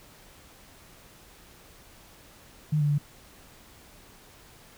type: tone with pitch steps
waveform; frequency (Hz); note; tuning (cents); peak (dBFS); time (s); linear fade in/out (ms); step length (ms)
sine; 152.1 / 146.7 / 145.7; D#3 / D3 / D3; -39 / -2 / -13; -21; 2.72-2.984; 10; 88
effects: pink hiss -53 dBFS RMS until 4.77 s